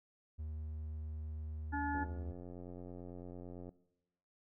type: tone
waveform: triangle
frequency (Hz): 77.2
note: D#2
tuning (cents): -13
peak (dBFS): -38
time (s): 0.38-2.33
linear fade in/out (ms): 20
type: harmonic tone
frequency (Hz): 286.3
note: D4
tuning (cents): -44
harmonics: 1 / 3 / 5 / 6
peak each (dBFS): -39 / -39 / -44 / -43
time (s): 1.72-2.05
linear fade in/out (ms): 20
type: click train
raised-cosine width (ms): 2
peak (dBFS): -36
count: 156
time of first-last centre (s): 1.95-3.692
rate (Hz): 89
effects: noise-tail reverb RT60 0.9 s tail -18 dB re dry